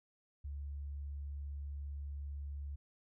sine tone, 71.2 Hz, C#2, 47 cents sharp, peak -40 dBFS, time 0.44-2.76 s, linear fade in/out 10 ms, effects none

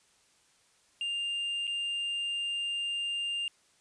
triangle tone with dropouts, 2800 Hz, F7, 4 cents sharp, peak -29 dBFS, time 1.01-3.48 s, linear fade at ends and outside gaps 1 ms, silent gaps 1.67-1.676 s, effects white hiss -66 dBFS RMS until 3.8 s + resampled to 22050 Hz

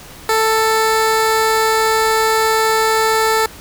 15% pulse tone, 441.8 Hz, A4, 7 cents sharp, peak -6 dBFS, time 0.29-3.46 s, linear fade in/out 2 ms, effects pink hiss -37 dBFS RMS until 3.6 s

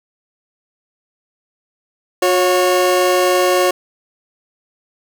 30% pulse tone pair together, 360 / 551.8 Hz, F#4 / C#5, -47 / -8 cents, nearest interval perfect fifth, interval 739 cents, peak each -12 dBFS, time 2.22-3.71 s, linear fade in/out 5 ms, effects none

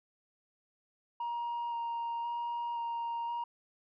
sine tone with vibrato, 940 Hz, A#5, 14 cents sharp, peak -31 dBFS, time 1.2-3.44 s, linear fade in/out 5 ms, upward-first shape square, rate 0.96 Hz, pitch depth 10 cents each way, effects tanh soft clip ceiling -32 dBFS

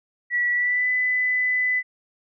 sine tone with pitch glide, 1942 to 2002 Hz, B6 to B6, -30 to +23 cents, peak -19 dBFS, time 0.3-1.83 s, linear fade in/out 50 ms, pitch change +53 cents, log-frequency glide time 0.51-0.89 s, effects none

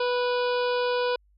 harmonic tone, 492.1 Hz, B4, 6 cents flat, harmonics 1 / 2 / 3 / 5 / 6 / 7 / 8 / 9 / 10, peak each -24 / -30 / -34 / -38 / -40 / -41 / -42 / -43 / -44 dBFS, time 0-1.16 s, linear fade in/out 5 ms, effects added 50 Hz sine -59 dBFS peak until 1.37 s

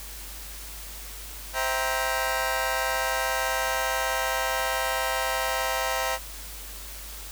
20% pulse chord, C dominant seventh, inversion none, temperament just, 523.3 / 654.1 / 784.9 / 941.9 Hz, C5 / E5 / G5 / Bb5, 0 / -14 / +2 / +18 cents, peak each -26 dBFS, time 1.53-6.19 s, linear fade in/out 50 ms, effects added 50 Hz sine -41 dBFS peak until 7.31 s + white hiss -41 dBFS RMS until 7.31 s

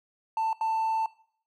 triangle tone bursts at uneven times, 889 Hz, A5, 18 cents sharp, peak -22 dBFS, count 2, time 0.37-0.53 / 0.61-1.06 s, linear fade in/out 2 ms, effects noise-tail reverb RT60 0.6 s tail -21 dB re dry + tanh soft clip ceiling -19 dBFS

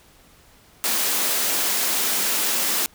white high-pass noise, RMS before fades -22 dBFS, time 0.84-2.86 s, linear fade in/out 0 ms, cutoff 180 Hz, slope 96 dB/octave, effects pink hiss -53 dBFS RMS until 2.94 s

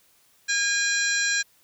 harmonic tone with a mistuned harmonic, 813 Hz, G#5, 37 cents flat, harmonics 2 / 3 / 4 / 5 / 6 / 7 / 8 / 9, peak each -24 / -31 / -39 / -29 / -41 / -29 / -41 / -31 dBFS, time 0.48-1.43 s, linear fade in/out 20 ms, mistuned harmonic 8, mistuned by -19 cents, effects white hiss -61 dBFS RMS until 1.63 s

